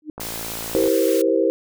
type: tone with exponential growth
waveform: sine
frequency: 304.9 Hz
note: D#4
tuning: 35 cents flat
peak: -23 dBFS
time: 0.02-0.1 s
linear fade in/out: 2 ms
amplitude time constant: 17 ms
type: click train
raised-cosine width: 1 ms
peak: -19 dBFS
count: 40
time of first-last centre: 0.18-0.875 s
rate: 56.1 Hz
type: high-pass noise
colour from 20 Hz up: white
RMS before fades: -31 dBFS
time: 0.2-1.22 s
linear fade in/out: 5 ms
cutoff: 1200 Hz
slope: 24 dB/octave
type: chord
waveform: sine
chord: C dominant seventh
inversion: first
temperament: just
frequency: 327 / 392.4 / 470.9 / 523.3 Hz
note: E4 / G4 / Bb4 / C5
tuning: -14 / +2 / +18 / 0 cents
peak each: -21 dBFS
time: 0.75-1.5 s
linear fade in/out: 0 ms
effects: none